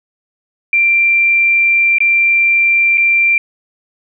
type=tone with dropouts; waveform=sine; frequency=2363 Hz; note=D7; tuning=10 cents sharp; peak=-8 dBFS; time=0.73-3.38 s; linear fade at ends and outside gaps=2 ms; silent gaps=1.984-2.004 / 2.974-2.979 s; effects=none